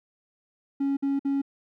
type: tone bursts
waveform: triangle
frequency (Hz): 277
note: C#4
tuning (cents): -1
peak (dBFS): -20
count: 3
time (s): 0.8-1.418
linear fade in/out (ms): 10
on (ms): 170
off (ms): 54
effects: tanh soft clip ceiling -17 dBFS